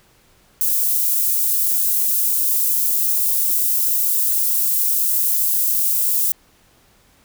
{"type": "high-pass noise", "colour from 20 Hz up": "white", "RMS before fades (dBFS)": -18, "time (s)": [0.61, 6.32], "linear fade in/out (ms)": 0, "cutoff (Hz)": 12000, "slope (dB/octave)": 12, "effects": ["pink hiss -55 dBFS RMS until 7.24 s"]}